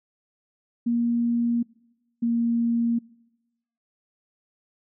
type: tone pair in turn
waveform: sine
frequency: 236 / 233.7 Hz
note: A#3 / A#3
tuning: +22 / +5 cents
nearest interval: unison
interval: 17 cents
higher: first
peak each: -20 dBFS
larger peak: neither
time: 0.86-1.63 / 2.22-2.99 s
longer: neither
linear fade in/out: 10 ms
effects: noise-tail reverb RT60 1.0 s tail -24 dB re dry